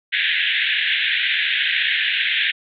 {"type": "band-pass noise", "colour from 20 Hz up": "pink", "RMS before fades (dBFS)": -20, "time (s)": [0.12, 2.52], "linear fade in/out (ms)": 20, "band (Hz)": [1600, 3700], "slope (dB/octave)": 96, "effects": []}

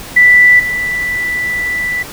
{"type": "tone with level steps", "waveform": "sine", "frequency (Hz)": 1975.5, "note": "B6", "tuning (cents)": 0, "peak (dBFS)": [-3, -14], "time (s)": [0.16, 2.03], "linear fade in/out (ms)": 10, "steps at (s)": 0.59, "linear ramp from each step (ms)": 10, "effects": ["pink hiss -29 dBFS RMS until 2.12 s"]}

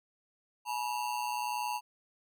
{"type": "ring-modulated tone", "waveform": "square", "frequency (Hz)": 910, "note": "A#5", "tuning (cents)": -42, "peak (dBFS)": -30, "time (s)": [0.65, 1.81], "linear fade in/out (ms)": 50, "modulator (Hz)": 60.6, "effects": []}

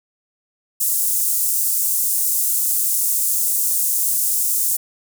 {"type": "high-pass noise", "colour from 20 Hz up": "pink", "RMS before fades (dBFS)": -19, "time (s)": [0.8, 4.77], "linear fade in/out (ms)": 10, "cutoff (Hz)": 8000, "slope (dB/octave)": 24, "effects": []}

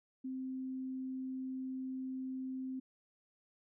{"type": "tone", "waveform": "sine", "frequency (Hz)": 260.7, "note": "C4", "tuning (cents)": -6, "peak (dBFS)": -38, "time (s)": [0.24, 2.8], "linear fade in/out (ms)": 10, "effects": []}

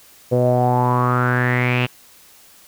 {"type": "tone with low-pass filter sweep", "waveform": "sawtooth", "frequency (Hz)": 123.9, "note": "B2", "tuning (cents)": 6, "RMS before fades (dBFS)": -17, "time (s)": [0.31, 1.87], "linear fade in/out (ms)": 20, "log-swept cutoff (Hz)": [520, 2800], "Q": 7, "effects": ["white hiss -48 dBFS RMS until 2.67 s"]}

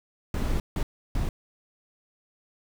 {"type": "noise bursts at uneven times", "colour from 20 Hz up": "brown", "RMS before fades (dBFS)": -26, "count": 3, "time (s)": [[0.34, 0.6], [0.76, 0.83], [1.15, 1.29]], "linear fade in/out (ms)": 2, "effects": []}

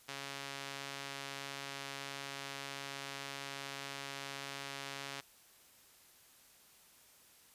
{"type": "tone with band-pass filter", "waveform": "sawtooth", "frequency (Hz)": 138.59, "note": "C#3", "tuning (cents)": 0, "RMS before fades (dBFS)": -45, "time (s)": [0.08, 5.21], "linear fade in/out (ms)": 10, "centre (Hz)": 3500, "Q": 0.63, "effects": ["white hiss -63 dBFS RMS until 7.54 s", "resampled to 32000 Hz"]}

